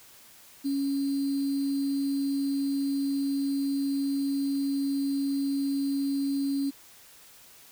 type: tone with sample-and-hold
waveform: sine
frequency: 277.2 Hz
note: C#4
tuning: in tune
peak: -25 dBFS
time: 0.64-6.71 s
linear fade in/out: 20 ms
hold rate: 4410 Hz
effects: white hiss -53 dBFS RMS until 7.71 s